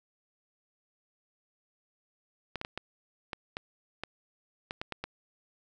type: clicks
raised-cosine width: 0.3 ms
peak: -19 dBFS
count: 11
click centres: 2.557 / 2.614 / 2.649 / 2.776 / 3.332 / 3.569 / 4.036 / 4.709 / 4.815 / 4.923 / 5.04 s
effects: none